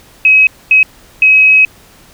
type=tone bursts at uneven times; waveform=sine; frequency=2549 Hz; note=D#7; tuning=41 cents sharp; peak=-3 dBFS; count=3; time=0.25-0.47 / 0.71-0.83 / 1.22-1.65 s; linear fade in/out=2 ms; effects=pink hiss -42 dBFS RMS until 2.13 s